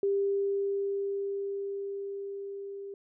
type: tone with level ramp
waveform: sine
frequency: 397.4 Hz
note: G4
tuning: 24 cents sharp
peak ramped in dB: -24 to -38 dBFS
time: 0.03-2.94 s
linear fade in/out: 2 ms
effects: none